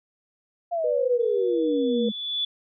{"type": "exponential sweep", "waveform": "sine", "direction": "down", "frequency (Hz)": [705, 209.7], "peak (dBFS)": -23, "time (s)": [0.71, 2.12], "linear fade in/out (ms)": 20}
{"type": "tone with pitch glide", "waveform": "sine", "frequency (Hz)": [492, 478.8], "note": ["B4", "A#4"], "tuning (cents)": [-7, 46], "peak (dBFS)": -23, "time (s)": [0.84, 2.09], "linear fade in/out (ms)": 5, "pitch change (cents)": -47, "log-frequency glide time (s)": [1.05, 1.42]}
{"type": "tone with exponential growth", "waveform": "sine", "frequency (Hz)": 3453, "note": "A7", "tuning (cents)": -33, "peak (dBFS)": -22, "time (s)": [1.2, 2.45], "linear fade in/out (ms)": 5, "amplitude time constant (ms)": 270}
{"effects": []}